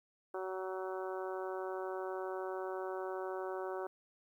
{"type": "harmonic tone", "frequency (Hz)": 187.8, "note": "F#3", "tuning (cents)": 26, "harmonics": [2, 3, 4, 5, 6, 7, 8], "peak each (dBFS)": [-40, -44, -46, -48, -50, -51, -52], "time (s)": [0.34, 3.87], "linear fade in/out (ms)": 5, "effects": ["12-bit"]}